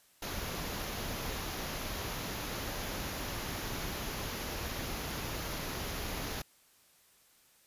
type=band-stop noise; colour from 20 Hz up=pink; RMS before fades=-38 dBFS; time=0.22-6.42 s; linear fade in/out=5 ms; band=7100 to 10000 Hz; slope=96 dB/octave; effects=white hiss -65 dBFS RMS until 7.66 s + resampled to 32000 Hz